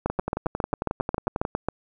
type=two click trains; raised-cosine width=1 ms; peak=-12 / -10 dBFS; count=16 / 13; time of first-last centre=0.1-1.451 / 0.06-1.686 s; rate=11.1 / 7.38 Hz; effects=none